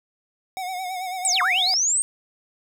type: tone with vibrato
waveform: square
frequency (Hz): 740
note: F#5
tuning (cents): 0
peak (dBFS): -28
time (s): 0.57-1.74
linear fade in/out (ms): 0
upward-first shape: sine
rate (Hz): 9.1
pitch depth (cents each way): 57
type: linear two-way sweep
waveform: sine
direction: down then up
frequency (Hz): 8670 to 984 to 8670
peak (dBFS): -18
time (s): 1.25-2.02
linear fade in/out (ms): 0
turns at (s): 1.42
effects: none